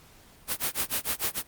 white noise with tremolo, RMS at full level -26 dBFS, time 0.47-1.43 s, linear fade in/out 50 ms, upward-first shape sine, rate 6.7 Hz, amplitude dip 100%, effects pink hiss -55 dBFS RMS until 1.47 s + Opus 48 kbps

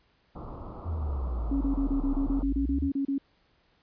pink low-pass noise, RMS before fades -41 dBFS, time 0.35-2.43 s, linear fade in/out 5 ms, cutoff 1300 Hz, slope 96 dB/octave
sine exponential two-way sweep, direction down then up, 87.31 to 33.06 to 81.1 Hz, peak -28 dBFS, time 0.84-2.91 s, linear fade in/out 50 ms, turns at 2.15 s
sine tone bursts, 276.1 Hz, C#4, 7 cents flat, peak -25 dBFS, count 13, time 1.51-3.182 s, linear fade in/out 5 ms, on 100 ms, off 31 ms
effects pink hiss -67 dBFS RMS until 3.82 s + resampled to 11025 Hz

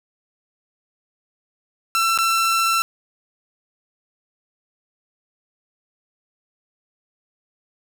sawtooth tone with dropouts, 1343 Hz, E6, 32 cents sharp, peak -13 dBFS, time 1.95-2.82 s, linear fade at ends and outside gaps 0 ms, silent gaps 2.176-2.187 s, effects none

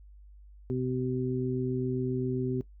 harmonic tone, 127.5 Hz, C3, 44 cents flat, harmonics 1 / 2 / 3, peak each -32 / -32 / -32 dBFS, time 0.7-2.61 s, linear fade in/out 0 ms, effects noise-tail reverb RT60 0.1 s tail -17 dB re dry + added 50 Hz sine -49 dBFS peak until 2.8 s

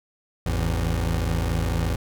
25% pulse tone pair together, 54.07 / 83.3 Hz, A1 / E2, -30 / +19 cents, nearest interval perfect fifth, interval 749 cents, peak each -21 dBFS, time 0.46-1.96 s, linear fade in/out 5 ms, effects none

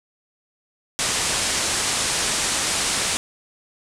white low-pass noise, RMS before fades -23 dBFS, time 0.99-3.17 s, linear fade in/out 0 ms, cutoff 9600 Hz, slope 48 dB/octave, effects none

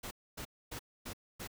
pink noise bursts, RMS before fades -43 dBFS, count 5, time 0.03-1.475 s, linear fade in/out 10 ms, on 81 ms, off 260 ms, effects none

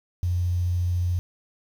sine tone, 88.6 Hz, F2, 25 cents sharp, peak -21 dBFS, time 0.23-1.19 s, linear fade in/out 0 ms, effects 8-bit

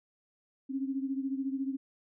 sine beating tone pair, 267.1 / 281.1 Hz, C4 / C#4, +36 / +24 cents, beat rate 14 Hz, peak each -32 / -37 dBFS, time 0.69-1.77 s, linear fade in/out 20 ms, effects none

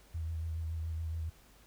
sine tone with vibrato, 81.1 Hz, E2, 28 cents flat, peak -34 dBFS, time 0.14-1.3 s, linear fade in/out 10 ms, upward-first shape sine, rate 7.1 Hz, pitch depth 30 cents each way, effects added 50 Hz sine -62 dBFS peak until 1.66 s + pink hiss -62 dBFS RMS until 1.66 s

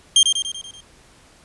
sawtooth tone with echo, 3186 Hz, G7, 27 cents sharp, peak -6 dBFS, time 0.16-0.23 s, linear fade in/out 2 ms, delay 96 ms, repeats 6, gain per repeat -5 dB, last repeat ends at 0.806 s, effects pink hiss -51 dBFS RMS until 1.44 s + resampled to 24000 Hz

